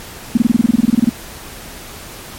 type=tone bursts; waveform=sine; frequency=233.1 Hz; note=A#3; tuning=in tune; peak=-6 dBFS; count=16; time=0.35-1.094 s; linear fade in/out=5 ms; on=24 ms; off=24 ms; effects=pink hiss -33 dBFS RMS until 2.38 s + MP3 64 kbps